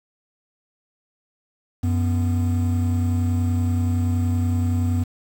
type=tone pair together; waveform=triangle; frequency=92.5 / 246.9 Hz; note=F#2 / B3; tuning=0 / 0 cents; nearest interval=octave + perfect fourth; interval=1700 cents; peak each=-17 / -23 dBFS; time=1.83-5.04 s; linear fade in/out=10 ms; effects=7-bit